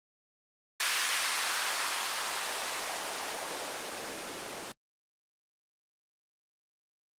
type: noise with band-pass filter sweep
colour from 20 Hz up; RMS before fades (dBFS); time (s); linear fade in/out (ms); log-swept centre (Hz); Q
blue; -33; 0.8-4.72; 2; 1600 to 300; 0.93
effects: low-pass 11000 Hz 12 dB/octave + Opus 24 kbps